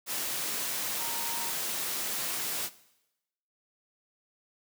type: tone in noise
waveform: sine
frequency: 930 Hz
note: A#5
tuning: 4 cents flat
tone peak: -40 dBFS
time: 0.97-1.53 s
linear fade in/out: 50 ms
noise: white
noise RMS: -33 dBFS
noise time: 0.06-2.7 s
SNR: -10 dB
effects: noise-tail reverb RT60 0.9 s tail -18 dB re dry + high-pass 150 Hz 12 dB/octave